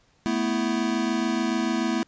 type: chord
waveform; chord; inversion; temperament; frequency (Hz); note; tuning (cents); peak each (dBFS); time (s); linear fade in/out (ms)
square; A suspended second; none; equal; 220 / 246.9 / 329.6; A3 / B3 / E4; 0 / 0 / 0; -28; 0.26-2.03; 0
effects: pink hiss -63 dBFS RMS until 2.07 s + resampled to 16000 Hz